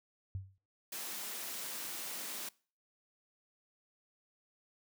sine tone with exponential decay, 95.8 Hz, G2, 39 cents flat, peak -34 dBFS, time 0.35-0.58 s, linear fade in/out 0 ms, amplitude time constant 50 ms
white high-pass noise, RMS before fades -42 dBFS, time 0.92-2.49 s, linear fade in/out 5 ms, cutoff 160 Hz, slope 96 dB/octave
effects noise-tail reverb RT60 0.4 s tail -23 dB re dry

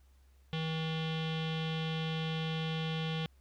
square tone with low-pass filter, 160.2 Hz, E3, 49 cents flat, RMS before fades -35 dBFS, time 0.53-3.26 s, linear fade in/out 0 ms, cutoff 3300 Hz, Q 5.5, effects added 66 Hz sine -60 dBFS peak until 3.4 s + pink hiss -73 dBFS RMS until 3.4 s

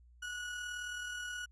35% pulse tone with amplitude modulation, 1463 Hz, F#6, 20 cents flat, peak -36 dBFS, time 0.22-1.46 s, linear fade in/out 10 ms, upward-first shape sine, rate 38.8 Hz, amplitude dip 35%, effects added 60 Hz sine -58 dBFS peak until 1.51 s + resampled to 22050 Hz

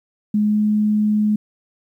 sine tone with pitch glide, 210.2 to 211.5 Hz, G#3 to G#3, +21 to +32 cents, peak -14 dBFS, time 0.34-1.36 s, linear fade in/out 5 ms, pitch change +11 cents, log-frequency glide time 0.46-0.59 s, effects 9-bit

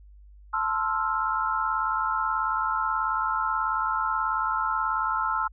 sine chord, F major seventh, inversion first, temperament equal, 880 / 1046.5 / 1318.5 / 1396.9 Hz, A5 / C6 / E6 / F6, 0 / 0 / 0 / 0 cents, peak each -30 / -30 / -27 / -31 dBFS, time 0.53-5.48 s, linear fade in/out 10 ms, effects added 50 Hz sine -47 dBFS peak until 5.52 s

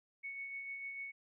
sine tone with tremolo, 2217 Hz, C#7, in tune, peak -40 dBFS, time 0.23-1.12 s, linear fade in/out 20 ms, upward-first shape sine, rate 6.7 Hz, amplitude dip 35%, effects none

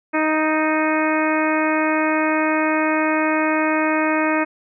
harmonic tone with a mistuned harmonic, 311.8 Hz, D#4, 4 cents sharp, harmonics 1 / 2 / 3 / 4 / 5 / 6 / 7 / 8, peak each -20 / -23 / -25 / -26 / -27 / -28 / -28 / -29 dBFS, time 0.13-4.45 s, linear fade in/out 20 ms, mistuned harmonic 6, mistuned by -24 cents, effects none

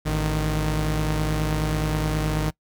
sawtooth tone pair together, 54.49 / 154 Hz, A1 / D#3, -16 / -17 cents, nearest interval octave + tritone, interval 1799 cents, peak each -21 / -20 dBFS, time 0.05-2.51 s, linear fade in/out 20 ms, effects noise-tail reverb RT60 0.1 s tail -23 dB re dry

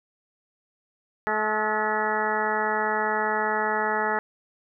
harmonic tone with a mistuned harmonic, 215 Hz, A3, 40 cents flat, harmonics 1 / 2 / 3 / 4 / 5 / 6 / 7 / 8 / 9, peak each -36 / -30 / -33 / -27 / -36 / -31 / -34 / -30 / -33 dBFS, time 1.27-4.19 s, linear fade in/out 0 ms, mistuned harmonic 7, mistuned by -58 cents, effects none

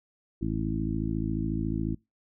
harmonic tone with a mistuned harmonic, 54.1 Hz, A1, 29 cents flat, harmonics 1 / 2 / 3 / 4 / 5 / 6, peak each -34 / -34 / -34 / -34 / -34 / -34 dBFS, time 0.41-1.95 s, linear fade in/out 10 ms, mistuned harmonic 1, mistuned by -47 cents, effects noise-tail reverb RT60 0.2 s tail -23 dB re dry

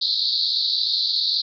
white band-pass noise, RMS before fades -22 dBFS, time 0.01-1.42 s, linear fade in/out 10 ms, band 3800 to 4600 Hz, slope 96 dB/octave, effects none

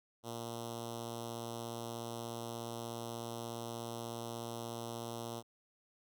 5% pulse tone with notch filter, 116.7 Hz, A#2, 2 cents sharp, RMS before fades -43 dBFS, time 0.23-5.43 s, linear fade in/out 50 ms, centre 1700 Hz, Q 0.69, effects none

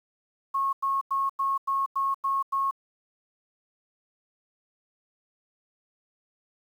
sine tone bursts, 1092 Hz, C#6, 26 cents flat, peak -23 dBFS, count 8, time 0.54-2.711 s, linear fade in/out 10 ms, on 190 ms, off 93 ms, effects 9-bit

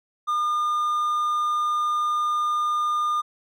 triangle tone, 1211 Hz, D#6, 47 cents flat, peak -19 dBFS, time 0.27-3.22 s, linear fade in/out 20 ms, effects none

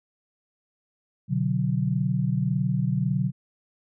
sine chord, B minor, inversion none, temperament equal with one note detuned, 125.05 / 146.83 / 185 Hz, B2 / D3 / F#3, +22 / 0 / 0 cents, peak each -26 dBFS, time 1.28-3.32 s, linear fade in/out 50 ms, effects none

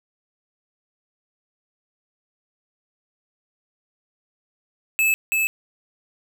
square tone with echo, 2609 Hz, E7, 18 cents flat, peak -17 dBFS, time 4.99-5.14 s, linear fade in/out 0 ms, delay 330 ms, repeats 1, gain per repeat -2 dB, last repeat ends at 5.47 s, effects none

